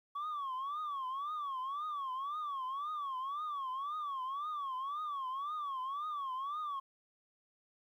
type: tone with vibrato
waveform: sine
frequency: 1125 Hz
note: C#6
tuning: 25 cents sharp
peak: -34 dBFS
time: 0.15-6.8 s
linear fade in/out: 10 ms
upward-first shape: triangle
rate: 1.9 Hz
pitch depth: 190 cents each way
effects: tanh soft clip ceiling -35 dBFS + 12-bit